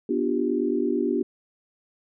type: chord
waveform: sine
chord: G dominant seventh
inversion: first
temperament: just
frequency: 245 / 294 / 352.8 / 392 Hz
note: B3 / D4 / F4 / G4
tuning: -14 / +2 / +18 / 0 cents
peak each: -27 dBFS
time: 0.09-1.23 s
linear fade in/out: 5 ms
effects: none